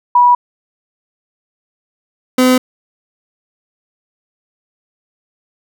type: tone pair in turn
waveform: sine / 30% pulse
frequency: 975 / 254.7 Hz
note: B5 / C4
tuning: -23 / -46 cents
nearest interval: octave + major seventh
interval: 2323 cents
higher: first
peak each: -5 dBFS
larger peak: neither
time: 0.15-0.35 / 2.38-2.58 s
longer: neither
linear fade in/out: 5 ms
effects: none